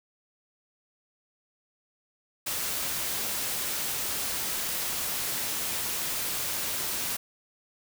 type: noise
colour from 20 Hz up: white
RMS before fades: -31 dBFS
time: 2.46-7.17 s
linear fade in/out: 10 ms
effects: none